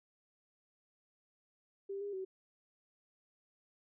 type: tone with pitch steps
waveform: sine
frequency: 394.7 / 405.6 / 378.9 Hz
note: G4 / G#4 / F#4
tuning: +12 / -41 / +41 cents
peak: -38 dBFS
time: 1.89-2.25 s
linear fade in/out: 10 ms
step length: 120 ms
effects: none